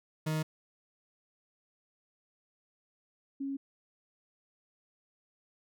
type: tone pair in turn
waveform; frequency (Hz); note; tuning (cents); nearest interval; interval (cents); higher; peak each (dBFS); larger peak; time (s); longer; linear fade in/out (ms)
40% pulse / sine; 156.1 / 274.7; D#3 / C#4; +6 / -16; minor seventh; 978; second; -29 / -33; first; 0.26-0.43 / 3.4-3.57; neither; 10
effects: none